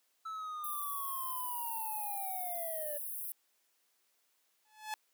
triangle linear sweep, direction down, 1318.5 to 578 Hz, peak -37 dBFS, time 0.25-2.98 s, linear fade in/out 10 ms
white high-pass noise, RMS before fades -41 dBFS, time 0.64-3.32 s, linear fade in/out 0 ms, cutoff 9600 Hz, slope 96 dB/octave
sawtooth tone with exponential growth, 860 Hz, A5, 40 cents flat, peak -30 dBFS, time 4.65-4.94 s, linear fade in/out 1 ms, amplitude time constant 61 ms
effects white hiss -75 dBFS RMS until 5.13 s + high-pass 300 Hz 12 dB/octave

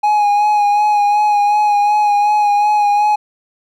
triangle tone with vibrato, 830.6 Hz, G#5, in tune, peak -8 dBFS, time 0.03-3.16 s, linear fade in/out 10 ms, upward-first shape sine, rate 2.7 Hz, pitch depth 26 cents each way, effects none

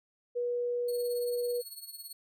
sine tone, 484.7 Hz, B4, 32 cents flat, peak -29 dBFS, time 0.35-1.62 s, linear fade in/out 20 ms
10% pulse tone with tremolo, 4351 Hz, C#8, 33 cents flat, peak -33 dBFS, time 0.88-2.13 s, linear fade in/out 5 ms, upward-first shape triangle, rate 18 Hz, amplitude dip 80%
effects none

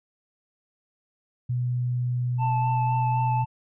sine tone, 123.47 Hz, B2, in tune, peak -23 dBFS, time 1.49-3.45 s, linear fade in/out 10 ms
triangle tone with vibrato, 880 Hz, A5, in tune, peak -22 dBFS, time 2.38-3.46 s, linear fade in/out 50 ms, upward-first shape sine, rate 3.9 Hz, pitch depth 16 cents each way
effects resampled to 8000 Hz

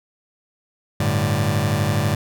sawtooth chord, G suspended second, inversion none, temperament just, 98 / 110.25 / 147 Hz, G2 / A2 / D3, 0 / +4 / +2 cents, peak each -18 dBFS, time 1-2.15 s, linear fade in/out 5 ms, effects none

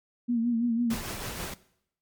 sine tone with vibrato, 234.5 Hz, A#3, 11 cents sharp, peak -23 dBFS, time 0.28-0.95 s, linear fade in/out 20 ms, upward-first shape sine, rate 6 Hz, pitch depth 59 cents each way
pink noise with tremolo, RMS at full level -34 dBFS, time 0.9-1.54 s, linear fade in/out 5 ms, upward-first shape triangle, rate 6.2 Hz, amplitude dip 40%
effects noise-tail reverb RT60 0.7 s tail -19 dB re dry + MP3 96 kbps

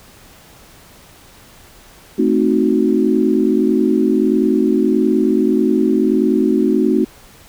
sine chord, A diminished seventh, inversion none, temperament equal, 220 / 261.6 / 311.1 / 370 Hz, A3 / C4 / Eb4 / Gb4, 0 / 0 / 0 / 0 cents, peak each -17 dBFS, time 2.18-7.05 s, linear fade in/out 10 ms, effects pink hiss -44 dBFS RMS until 7.48 s

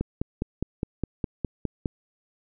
click train, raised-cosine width 3 ms, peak -13 dBFS, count 10, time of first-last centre 0.01-1.858 s, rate 4.87 Hz, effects none

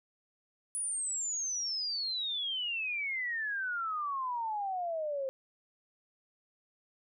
sine exponential sweep, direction down, 9950 to 523.3 Hz, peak -32 dBFS, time 0.75-5.29 s, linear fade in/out 0 ms, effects none

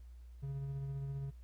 triangle tone with tremolo, 137.8 Hz, C#3, 10 cents flat, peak -35 dBFS, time 0.42-1.31 s, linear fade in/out 20 ms, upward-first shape sine, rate 15 Hz, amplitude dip 25%, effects added 60 Hz sine -50 dBFS peak until 1.43 s + pink hiss -75 dBFS RMS until 1.43 s

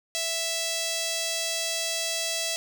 5% pulse tone with notch filter, 660 Hz, E5, 2 cents sharp, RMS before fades -29 dBFS, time 0.15-2.56 s, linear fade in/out 0 ms, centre 1400 Hz, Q 1.1, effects none

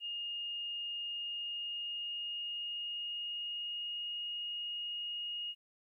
sine tone with pitch glide, 2840 to 2866 Hz, F7 to F7, +28 to +44 cents, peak -37 dBFS, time 0-5.55 s, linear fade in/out 50 ms, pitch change +16 cents, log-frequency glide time 1.05-4.21 s, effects 13-bit

